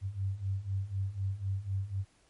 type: beating tone pair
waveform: sine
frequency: 94.8 / 98.8 Hz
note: F#2 / G2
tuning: +43 / +14 cents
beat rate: 4 Hz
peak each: -36 / -33 dBFS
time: 0.01-2.05 s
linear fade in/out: 50 ms
effects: pink hiss -67 dBFS RMS until 2.29 s + MP3 48 kbps